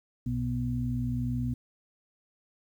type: harmonic tone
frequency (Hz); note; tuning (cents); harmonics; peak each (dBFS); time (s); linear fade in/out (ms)
61.4; B1; -9; 1 / 2 / 4; -36 / -30 / -32; 0.26-1.54; 5
effects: 10-bit